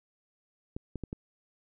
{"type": "clicks", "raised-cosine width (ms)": 3, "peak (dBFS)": -23, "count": 4, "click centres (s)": [0.765, 0.957, 1.037, 1.129], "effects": []}